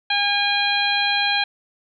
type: harmonic tone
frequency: 812 Hz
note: G#5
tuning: 39 cents flat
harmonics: 1 / 2 / 3 / 4 / 5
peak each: -24 / -24 / -24 / -24 / -24 dBFS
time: 0.1-1.44 s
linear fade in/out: 5 ms
effects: none